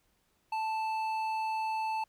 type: tone with hard clipping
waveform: sine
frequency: 880 Hz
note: A5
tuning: in tune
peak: -32 dBFS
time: 0.52-2.04 s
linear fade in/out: 5 ms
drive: 8 dB
effects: pink hiss -73 dBFS RMS until 2.08 s